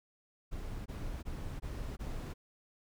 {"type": "noise bursts", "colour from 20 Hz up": "brown", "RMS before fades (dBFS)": -40, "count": 5, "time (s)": [0.51, 2.34], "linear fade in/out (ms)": 20, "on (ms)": 350, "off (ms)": 20, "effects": []}